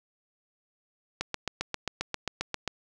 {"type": "click train", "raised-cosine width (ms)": 0.2, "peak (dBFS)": -12, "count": 12, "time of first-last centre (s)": [1.21, 2.677], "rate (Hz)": 7.5, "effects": []}